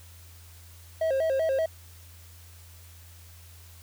triangle tone with vibrato, 587.3 Hz, D5, in tune, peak -21 dBFS, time 1.01-1.66 s, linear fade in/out 5 ms, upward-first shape square, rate 5.2 Hz, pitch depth 160 cents each way, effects added 85 Hz sine -48 dBFS peak until 3.82 s + white hiss -54 dBFS RMS until 3.82 s

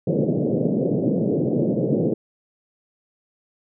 pink band-pass noise, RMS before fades -21 dBFS, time 0.07-2.14 s, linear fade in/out 5 ms, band 130 to 560 Hz, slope 48 dB/octave, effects none

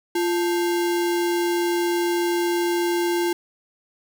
sine tone with sample-and-hold, 346.6 Hz, F4, 13 cents flat, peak -19 dBFS, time 0.15-3.33 s, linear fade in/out 5 ms, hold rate 1225 Hz, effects none

